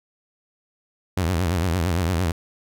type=tone with vibrato; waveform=sawtooth; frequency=87.31 Hz; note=F2; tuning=in tune; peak=-16 dBFS; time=1.17-2.32 s; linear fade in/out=5 ms; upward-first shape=triangle; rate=8.8 Hz; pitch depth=190 cents each way; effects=none